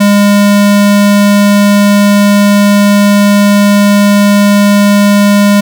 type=tone; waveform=square; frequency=203.5 Hz; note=G#3; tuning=35 cents flat; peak=-4 dBFS; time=0-5.61 s; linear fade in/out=10 ms; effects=none